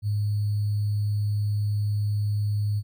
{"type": "tone with sample-and-hold", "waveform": "sine", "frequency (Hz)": 103.83, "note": "G#2", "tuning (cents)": 0, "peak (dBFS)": -22, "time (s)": [0.02, 2.83], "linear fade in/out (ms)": 50, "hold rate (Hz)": 4410, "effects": []}